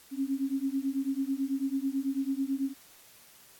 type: beating tone pair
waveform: sine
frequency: 267.1 / 276.2 Hz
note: C4 / C#4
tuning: +36 / -6 cents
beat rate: 9.1 Hz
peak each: -31 dBFS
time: 0.11-2.74 s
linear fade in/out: 50 ms
effects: white hiss -56 dBFS RMS until 3.59 s + AAC 64 kbps